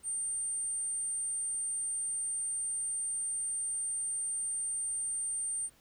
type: tone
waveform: sine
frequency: 8830 Hz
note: C#9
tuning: 8 cents flat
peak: -32 dBFS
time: 0.03-5.7 s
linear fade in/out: 50 ms
effects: pink hiss -64 dBFS RMS until 5.8 s